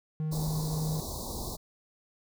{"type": "tone", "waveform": "triangle", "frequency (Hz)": 155.56, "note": "D#3", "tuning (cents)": 0, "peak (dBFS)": -27, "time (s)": [0.2, 1], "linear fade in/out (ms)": 0}
{"type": "band-stop noise", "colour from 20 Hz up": "pink", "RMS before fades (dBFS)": -37, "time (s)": [0.31, 1.57], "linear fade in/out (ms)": 20, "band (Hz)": [1100, 3800], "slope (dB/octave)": 96}
{"effects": []}